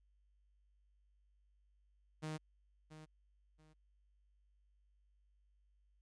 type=tone with echo; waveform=sawtooth; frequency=155.56 Hz; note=D#3; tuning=in tune; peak=-37 dBFS; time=2.22-2.38 s; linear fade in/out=20 ms; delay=680 ms; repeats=2; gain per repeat=-12 dB; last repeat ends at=3.74 s; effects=added 50 Hz sine -70 dBFS peak until 6.01 s + resampled to 22050 Hz